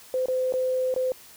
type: tone with dropouts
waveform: sine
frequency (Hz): 513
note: C5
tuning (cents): -34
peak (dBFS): -22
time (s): 0.14-1.12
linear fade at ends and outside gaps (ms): 1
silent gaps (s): 0.258-0.284 / 0.524-0.538 / 0.941-0.962
effects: white hiss -49 dBFS RMS until 1.36 s